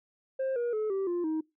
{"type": "tone with pitch steps", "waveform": "sine", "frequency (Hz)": [530, 477.7, 430.5, 388, 349.7, 315.1], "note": ["C5", "A#4", "A4", "G4", "F4", "D#4"], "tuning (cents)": [22, 42, -38, -18, 2, 22], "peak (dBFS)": -25, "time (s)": [0.39, 1.41], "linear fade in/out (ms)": 10, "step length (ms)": 170, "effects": ["noise-tail reverb RT60 0.2 s tail -23 dB re dry", "tanh soft clip ceiling -27 dBFS"]}